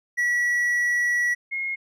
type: tone pair in turn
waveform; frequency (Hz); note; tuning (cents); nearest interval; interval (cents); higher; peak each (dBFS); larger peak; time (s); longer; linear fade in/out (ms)
triangle / sine; 1937 / 2154; B6 / C7; -34 / +50; major second; 184; second; -18 / -25; first; 0.17-1.35 / 1.51-1.76; first; 20
effects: none